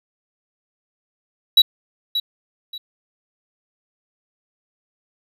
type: tone with echo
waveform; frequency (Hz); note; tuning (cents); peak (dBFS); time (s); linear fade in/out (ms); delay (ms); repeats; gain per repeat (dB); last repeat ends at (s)
triangle; 3903; B7; -21; -6; 1.57-1.62; 5; 580; 2; -11; 2.78
effects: none